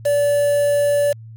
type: tone with quantisation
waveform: triangle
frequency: 578 Hz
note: D5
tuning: 28 cents flat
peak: -12 dBFS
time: 0.05-1.13 s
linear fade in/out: 10 ms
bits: 5
effects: added 112 Hz sine -35 dBFS peak until 1.36 s